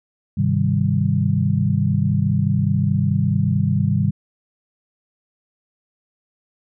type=chord; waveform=sine; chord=Ab major seventh; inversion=none; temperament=equal with one note detuned; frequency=101.75 / 130.81 / 155.56 / 196 Hz; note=Ab2 / C3 / Eb3 / G3; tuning=-35 / 0 / 0 / 0 cents; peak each=-21 dBFS; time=0.37-4.11 s; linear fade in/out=10 ms; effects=none